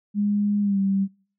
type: tone with pitch glide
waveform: sine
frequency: 205.4 to 195.22 Hz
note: G#3 to G3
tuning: -19 to -7 cents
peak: -19 dBFS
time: 0.14-1.08 s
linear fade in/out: 50 ms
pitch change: -88 cents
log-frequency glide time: 0.61-0.79 s
effects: noise-tail reverb RT60 0.5 s tail -26 dB re dry